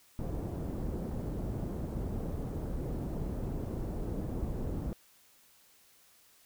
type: low-pass noise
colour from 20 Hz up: pink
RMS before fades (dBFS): -36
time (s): 0.19-4.93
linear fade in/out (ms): 0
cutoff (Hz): 430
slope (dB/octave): 12
effects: white hiss -63 dBFS RMS until 6.45 s